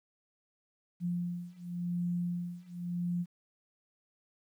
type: beating tone pair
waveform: sine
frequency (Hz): 174.61 / 175.52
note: F3 / F3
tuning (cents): 0 / +9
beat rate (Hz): 0.91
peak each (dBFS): -36 / -35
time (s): 1-3.26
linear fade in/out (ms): 50
effects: 11-bit